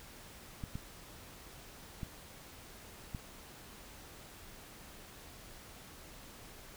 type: clicks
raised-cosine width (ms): 5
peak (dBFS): -27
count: 4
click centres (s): 0.638 / 0.755 / 2.032 / 3.148
effects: pink hiss -53 dBFS RMS until 6.76 s